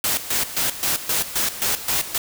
white noise with tremolo, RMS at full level -21 dBFS, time 0.04-2.18 s, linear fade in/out 2 ms, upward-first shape square, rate 3.8 Hz, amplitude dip 75%, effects none

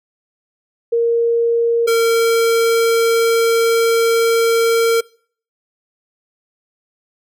sine / square tone pair in turn, 466.2 / 459 Hz, A#4 / A#4, 0 / -27 cents, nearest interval unison, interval 27 cents, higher first, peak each -12 dBFS, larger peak neither, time 0.92-1.87 / 1.87-5.01 s, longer second, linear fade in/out 10 ms, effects noise-tail reverb RT60 0.5 s tail -24 dB re dry

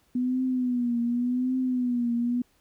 sine tone with vibrato, 246.9 Hz, B3, in tune, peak -23 dBFS, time 0.15-2.42 s, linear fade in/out 5 ms, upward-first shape triangle, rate 0.88 Hz, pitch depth 87 cents each way, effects pink hiss -66 dBFS RMS until 2.6 s

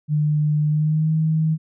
sine tone with pitch glide, 150.5 to 158.07 Hz, D3 to D#3, +43 to +28 cents, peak -16 dBFS, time 0.08-1.58 s, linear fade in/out 50 ms, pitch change +85 cents, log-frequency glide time 0.66-1.12 s, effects none

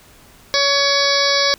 harmonic tone, 562 Hz, C#5, 24 cents sharp, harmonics 1 / 2 / 3 / 4 / 6 / 7 / 8 / 9 / 10, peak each -20 / -23 / -23 / -23 / -26 / -22 / -21 / -21 / -25 dBFS, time 0.54-1.54 s, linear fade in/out 0 ms, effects pink hiss -47 dBFS RMS until 1.58 s

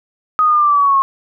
sine linear sweep, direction down, 1257 to 1077 Hz, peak -9 dBFS, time 0.39-1.02 s, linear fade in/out 0 ms, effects none

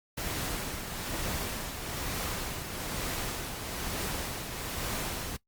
pink noise with tremolo, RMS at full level -33 dBFS, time 0.17-5.37 s, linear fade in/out 10 ms, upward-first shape triangle, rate 1.1 Hz, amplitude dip 50%, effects noise-tail reverb RT60 0.1 s tail -20 dB re dry + Opus 48 kbps

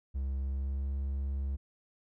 triangle tone with pitch glide, 67.2 to 68.57 Hz, C2 to C#2, +47 to -18 cents, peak -29 dBFS, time 0.14-1.57 s, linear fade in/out 20 ms, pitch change +35 cents, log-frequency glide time 0.38-0.9 s, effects none

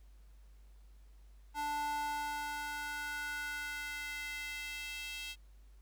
square tone with high-pass filter sweep, 293.7 Hz, D4, in tune, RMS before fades -40 dBFS, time 1.54-5.36 s, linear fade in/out 50 ms, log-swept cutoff 770 to 2900 Hz, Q 3, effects added 50 Hz sine -55 dBFS peak until 5.81 s + pink hiss -73 dBFS RMS until 5.81 s

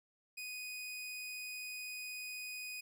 sawtooth tone, 2489 Hz, D#7, in tune, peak -39 dBFS, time 0.37-2.81 s, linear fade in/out 10 ms, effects none

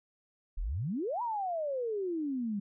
sine exponential two-way sweep, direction up then down, 32.7 to 987.8 to 195.3 Hz, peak -31 dBFS, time 0.57-2.6 s, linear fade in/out 10 ms, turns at 1.22 s, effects none

